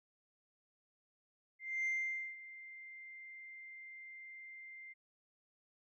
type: tone with ADSR envelope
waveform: sine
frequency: 2093 Hz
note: C7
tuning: in tune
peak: -31 dBFS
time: 1.59-4.94 s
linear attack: 270 ms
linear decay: 500 ms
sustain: -18 dB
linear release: 23 ms
effects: tanh soft clip ceiling -31 dBFS